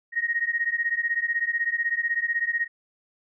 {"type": "beating tone pair", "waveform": "sine", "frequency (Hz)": [1864.7, 1880.7], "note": ["A#6", "A#6"], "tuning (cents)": [0, 15], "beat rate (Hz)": 16, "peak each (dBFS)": -26, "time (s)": [0.12, 2.68], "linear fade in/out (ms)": 50, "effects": []}